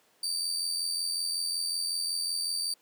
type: tone with amplitude modulation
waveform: 30% pulse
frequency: 4632 Hz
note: D8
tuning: 25 cents flat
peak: -24 dBFS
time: 0.23-2.74 s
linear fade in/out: 5 ms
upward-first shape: sine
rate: 85.4 Hz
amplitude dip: 50%
effects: pink hiss -65 dBFS RMS until 2.81 s + high-pass 300 Hz 12 dB/octave